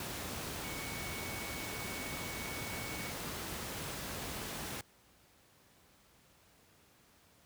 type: tone in noise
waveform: sine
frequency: 2230 Hz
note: C#7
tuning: 10 cents sharp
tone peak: -46 dBFS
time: 0.64-3.11 s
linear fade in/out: 2 ms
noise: pink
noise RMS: -41 dBFS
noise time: 0-4.81 s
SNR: -8 dB
effects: pink hiss -65 dBFS RMS until 7.45 s + high-pass 60 Hz 12 dB/octave